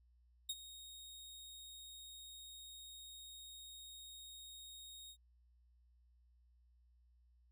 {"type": "tone with ADSR envelope", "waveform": "sawtooth", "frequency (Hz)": 3735, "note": "A#7", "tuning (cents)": 3, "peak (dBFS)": -34, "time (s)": [0.49, 5.17], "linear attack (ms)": 7, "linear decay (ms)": 43, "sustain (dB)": -15, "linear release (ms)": 70, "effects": ["added 60 Hz sine -67 dBFS peak until 7.51 s"]}